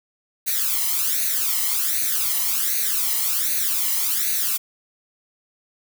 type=noise with flanger; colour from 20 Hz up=blue; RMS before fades=-22 dBFS; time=0.46-4.58 s; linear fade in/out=20 ms; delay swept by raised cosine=0.47 to 1 ms; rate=1.3 Hz; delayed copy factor=+0.8; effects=none